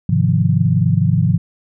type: chord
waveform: sine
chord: F minor seventh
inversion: first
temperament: equal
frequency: 103.83 / 130.81 / 155.56 / 174.61 Hz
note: Ab2 / C3 / Eb3 / F3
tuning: 0 / 0 / 0 / 0 cents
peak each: -17 dBFS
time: 0.09-1.38 s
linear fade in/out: 5 ms
effects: none